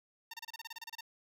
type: tone bursts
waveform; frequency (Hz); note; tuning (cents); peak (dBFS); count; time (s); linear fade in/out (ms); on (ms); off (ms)
10% pulse; 913; A#5; -36; -34; 13; 0.31-1.009; 5; 27; 29
effects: none

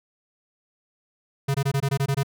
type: tone bursts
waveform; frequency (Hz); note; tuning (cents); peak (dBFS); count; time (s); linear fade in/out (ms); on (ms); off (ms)
square; 138.2; C#3; -5; -21; 9; 1.48-2.233; 10; 65; 21
effects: none

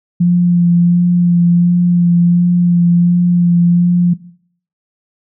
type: tone with vibrato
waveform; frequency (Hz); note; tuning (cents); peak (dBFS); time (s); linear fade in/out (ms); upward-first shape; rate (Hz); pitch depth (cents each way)
sine; 174.4; F3; -2; -7; 0.2-4.14; 10; sine; 1.4; 16
effects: noise-tail reverb RT60 0.6 s tail -18 dB re dry

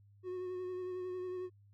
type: tone with vibrato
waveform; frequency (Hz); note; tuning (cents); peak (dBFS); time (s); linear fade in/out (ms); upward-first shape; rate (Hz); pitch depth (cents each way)
triangle; 365.6; F#4; -21; -36; 0.23-1.5; 50; sine; 11; 22
effects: added 101 Hz sine -60 dBFS peak until 1.73 s

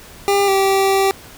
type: tone pair in turn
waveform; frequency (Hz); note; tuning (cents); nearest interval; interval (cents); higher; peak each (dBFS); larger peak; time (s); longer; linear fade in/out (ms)
25% pulse; 400 / 389.1; G4 / G4; +35 / -13; unison; 48; first; -9; neither; 0.28-0.48 / 0.48-1.11; second; 0
effects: pink hiss -40 dBFS RMS until 1.37 s

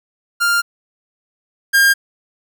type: tone pair in turn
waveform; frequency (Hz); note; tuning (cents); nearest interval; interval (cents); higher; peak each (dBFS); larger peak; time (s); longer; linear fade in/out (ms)
45% pulse; 1398 / 1610.2; F6 / G6; +1 / +46; major second; 245; second; -13 / -9; second; 0.4-0.62 / 1.73-1.94; first; 20
effects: none

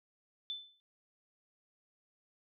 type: tone with exponential decay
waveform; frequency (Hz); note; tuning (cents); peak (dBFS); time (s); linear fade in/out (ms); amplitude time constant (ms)
sine; 3520; A7; 0; -34; 0.5-0.8; 0; 65
effects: none

